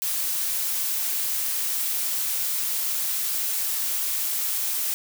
blue noise, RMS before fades -26 dBFS, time 0.02-4.94 s, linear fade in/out 0 ms, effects none

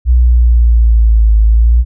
sine linear two-way sweep, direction down then up, 61.74 to 53.4 to 60.1 Hz, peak -4 dBFS, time 0.05-1.85 s, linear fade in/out 50 ms, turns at 1.41 s, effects none

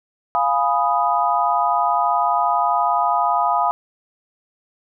sine chord, F half-diminished seventh, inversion none, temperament equal, 698.5 / 830.6 / 987.8 / 1244.5 Hz, F5 / Ab5 / Cb6 / Eb6, 0 / 0 / 0 / 0 cents, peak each -21 dBFS, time 0.35-3.71 s, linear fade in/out 0 ms, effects none

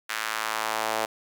sawtooth tone with high-pass filter sweep, 110 Hz, A2, in tune, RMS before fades -29 dBFS, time 0.09-1.06 s, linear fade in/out 10 ms, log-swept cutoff 1600 to 640 Hz, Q 1.5, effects none

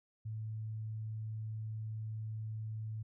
sine tone, 109.4 Hz, A2, 9 cents flat, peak -38 dBFS, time 0.25-3.03 s, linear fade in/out 10 ms, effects none

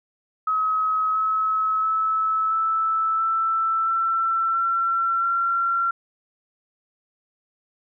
sine tone with pitch steps, 1277 / 1289.6 / 1302.3 / 1315.2 / 1328.2 / 1341.3 / 1354.5 / 1367.9 Hz, D#6 / E6 / E6 / E6 / E6 / E6 / E6 / F6, +45 / -38 / -21 / -4 / +13 / +30 / +47 / -36 cents, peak -19 dBFS, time 0.47-5.91 s, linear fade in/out 5 ms, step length 680 ms, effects none

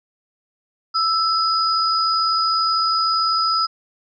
sine tone pair together, 1316 / 4969 Hz, E6 / D#8, -3 / -3 cents, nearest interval octave + major seventh, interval 2300 cents, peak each -18 / -20 dBFS, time 0.94-3.67 s, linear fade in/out 20 ms, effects none

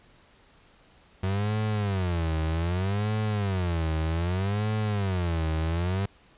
35% pulse tone with vibrato, 92.5 Hz, F#2, in tune, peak -23 dBFS, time 1.23-6.06 s, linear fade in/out 5 ms, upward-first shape sine, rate 0.64 Hz, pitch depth 270 cents each way, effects pink hiss -58 dBFS RMS until 6.37 s + resampled to 8000 Hz

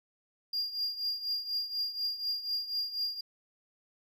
triangle tone with tremolo, 4809 Hz, D8, 40 cents sharp, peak -27 dBFS, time 0.53-3.21 s, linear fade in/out 5 ms, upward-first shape triangle, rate 4.1 Hz, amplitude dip 80%, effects none

